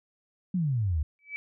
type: exponential sweep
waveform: sine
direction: down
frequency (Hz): 192.6 to 70.2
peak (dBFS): -24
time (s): 0.54-1.03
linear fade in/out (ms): 5
type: tone with exponential growth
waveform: sine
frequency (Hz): 2298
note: D7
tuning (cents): -38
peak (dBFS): -29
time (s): 1.19-1.36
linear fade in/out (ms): 0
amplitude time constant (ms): 35
effects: none